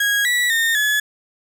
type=tone with pitch steps; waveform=35% pulse; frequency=1647 / 1948 / 1830 / 1706 Hz; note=G#6 / B6 / A#6 / G#6; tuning=-15 / -24 / -32 / +46 cents; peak=-14 dBFS; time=0-1 s; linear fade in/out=5 ms; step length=250 ms; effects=none